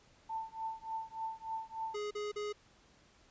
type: tone with tremolo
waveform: sine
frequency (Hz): 891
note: A5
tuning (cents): +22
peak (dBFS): -34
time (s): 0.29-1.96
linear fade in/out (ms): 10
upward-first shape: triangle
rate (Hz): 3.4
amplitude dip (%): 100
type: tone bursts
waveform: square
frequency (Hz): 416.8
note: G#4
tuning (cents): +6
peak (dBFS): -37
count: 3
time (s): 1.94-2.528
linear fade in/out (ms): 10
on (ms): 170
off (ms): 39
effects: pink hiss -65 dBFS RMS until 3.3 s + resampled to 16000 Hz

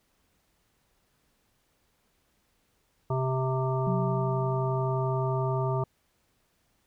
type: harmonic tone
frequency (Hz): 130.81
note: C3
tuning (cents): 0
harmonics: 1 / 3 / 5 / 7 / 9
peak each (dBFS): -27 / -32 / -34 / -35 / -37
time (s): 3.1-5.84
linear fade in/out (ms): 5
type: tone with exponential decay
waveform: sine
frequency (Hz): 182.4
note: F#3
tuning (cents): -24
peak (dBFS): -26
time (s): 3.87-5.53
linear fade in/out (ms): 0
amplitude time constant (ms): 360
effects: pink hiss -71 dBFS RMS until 6.86 s

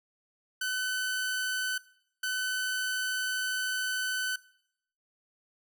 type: tone bursts at uneven times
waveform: sawtooth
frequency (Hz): 1511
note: F#6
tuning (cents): +36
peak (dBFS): -26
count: 2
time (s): 0.61-1.78 / 2.23-4.36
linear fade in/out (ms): 5
effects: noise-tail reverb RT60 0.7 s tail -20 dB re dry

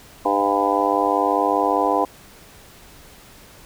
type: harmonic tone with a mistuned harmonic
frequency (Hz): 100.1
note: G2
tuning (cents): +37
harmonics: 3 / 4 / 5 / 6 / 7 / 8 / 9 / 10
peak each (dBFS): -25 / -26 / -24 / -29 / -23 / -23 / -27 / -23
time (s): 0.25-2.05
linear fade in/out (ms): 5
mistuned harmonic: 6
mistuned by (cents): +43
effects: pink hiss -46 dBFS RMS until 3.65 s

